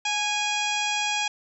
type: harmonic tone with a mistuned harmonic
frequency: 825 Hz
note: G#5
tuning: 12 cents flat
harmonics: 1 / 2 / 3 / 4 / 5 / 6 / 7 / 8 / 9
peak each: -29 / -35 / -28 / -30 / -41 / -37 / -35 / -40 / -39 dBFS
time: 0.05-1.28 s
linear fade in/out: 5 ms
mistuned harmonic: 1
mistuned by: +30 cents
effects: none